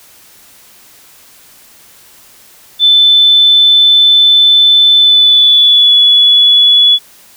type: tone with pitch glide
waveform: sine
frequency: 3520 to 3410 Hz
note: A7 to G#7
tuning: 0 to +45 cents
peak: -3 dBFS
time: 2.79-6.99 s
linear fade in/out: 50 ms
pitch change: -55 cents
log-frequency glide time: 4.98-5.95 s
effects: white hiss -41 dBFS RMS until 7.36 s